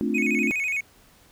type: chord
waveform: sine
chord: D minor seventh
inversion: second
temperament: equal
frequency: 220 / 261.6 / 293.7 / 349.2 Hz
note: A3 / C4 / D4 / F4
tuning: 0 / 0 / 0 / 0 cents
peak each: -26 / -28 / -28 / -30 dBFS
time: 0.01-0.51 s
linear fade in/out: 0 ms
type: tone with vibrato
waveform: triangle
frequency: 2353 Hz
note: D7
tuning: 3 cents sharp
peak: -22 dBFS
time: 0.14-0.81 s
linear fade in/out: 10 ms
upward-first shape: square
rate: 12 Hz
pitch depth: 110 cents each way
effects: pink hiss -56 dBFS RMS until 1.31 s